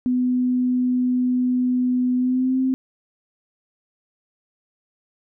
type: tone with pitch glide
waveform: sine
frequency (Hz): 250.5 to 261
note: B3 to C4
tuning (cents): +25 to -4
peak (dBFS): -17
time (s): 0.06-2.74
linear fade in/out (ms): 0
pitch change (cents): +71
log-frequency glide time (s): 2.17-2.59
effects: none